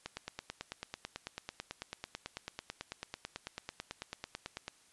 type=click train; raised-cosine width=0.2 ms; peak=-22 dBFS; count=43; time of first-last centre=0.06-4.68 s; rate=9.09 Hz; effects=white hiss -65 dBFS RMS until 4.92 s + resampled to 24000 Hz